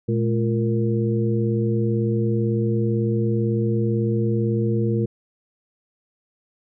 harmonic tone with a mistuned harmonic, 116 Hz, A#2, 8 cents flat, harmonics 1 / 2 / 3 / 4, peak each -21 / -24 / -26 / -27 dBFS, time 0.08-5.06 s, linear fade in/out 10 ms, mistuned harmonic 2, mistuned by -140 cents, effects none

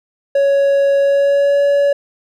triangle tone with pitch glide, 557 to 567.1 Hz, C#5 to C#5, +8 to +39 cents, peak -8 dBFS, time 0.35-1.93 s, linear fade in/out 5 ms, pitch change +31 cents, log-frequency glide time 0.99-1.61 s, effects none

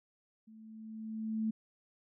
sine tone with level ramp, 219.8 Hz, A3, 2 cents flat, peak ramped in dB -53 to -29 dBFS, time 0.47-1.51 s, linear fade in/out 10 ms, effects none

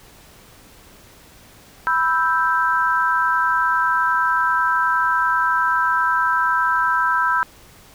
sine chord, E minor, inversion second, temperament equal, 987.8 / 1318.5 / 1568 Hz, B5 / E6 / G6, 0 / 0 / 0 cents, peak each -20 dBFS, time 1.87-7.43 s, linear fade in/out 0 ms, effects pink hiss -47 dBFS RMS until 7.94 s

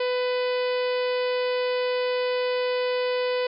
harmonic tone, 499.1 Hz, B4, 18 cents sharp, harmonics 1 / 2 / 3 / 4 / 5 / 6 / 7 / 8 / 9 / 10, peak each -23 / -34 / -39 / -37 / -38 / -39 / -43 / -44 / -42 / -47 dBFS, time 0-3.47 s, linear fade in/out 5 ms, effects none

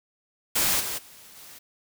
white noise with level steps, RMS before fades -23 / -31 / -49 / -46 dBFS, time 0.55-1.59 s, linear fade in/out 10 ms, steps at 0.79 / 0.97 / 1.35 s, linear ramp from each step 20 ms, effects none

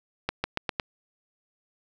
accelerating click train, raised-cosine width 0.3 ms, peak -10 dBFS, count 5, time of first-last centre 0.29-0.798 s, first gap 150 ms, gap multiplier 0.89, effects none

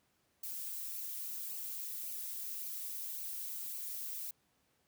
violet noise with flanger, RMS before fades -42 dBFS, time 0.43-4.31 s, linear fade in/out 5 ms, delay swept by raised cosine 0.55 to 3.95 ms, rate 1.8 Hz, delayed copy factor -0.6, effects pink hiss -75 dBFS RMS until 4.87 s + high-pass 80 Hz 12 dB/octave

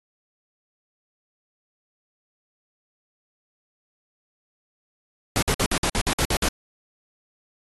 pink noise bursts, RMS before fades -22 dBFS, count 10, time 5.36-6.486 s, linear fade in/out 0 ms, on 64 ms, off 54 ms, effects AAC 32 kbps

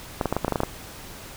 clicks, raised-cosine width 1 ms, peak -8 dBFS, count 10, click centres 0.212 / 0.257 / 0.326 / 0.366 / 0.447 / 0.481 / 0.523 / 0.558 / 0.604 / 0.634 s, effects pink hiss -41 dBFS RMS until 1.36 s

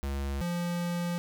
square tone pair in turn, 69.2 / 173.77 Hz, C#2 / F3, -2 / -8 cents, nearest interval octave + major third, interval 1594 cents, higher second, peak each -31 / -30 dBFS, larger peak second, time 0.03-0.41 / 0.41-1.18 s, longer second, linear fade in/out 0 ms, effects none

